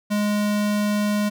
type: tone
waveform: square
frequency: 207.8 Hz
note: G#3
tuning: 1 cent sharp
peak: -20 dBFS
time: 0.1-1.3 s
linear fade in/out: 20 ms
effects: none